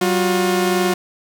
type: tone pair together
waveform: sawtooth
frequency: 189.83 / 357.9 Hz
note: F#3 / F4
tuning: +45 / +42 cents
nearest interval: major seventh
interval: 1097 cents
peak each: -16 / -13 dBFS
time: 0.01-0.94 s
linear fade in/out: 5 ms
effects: none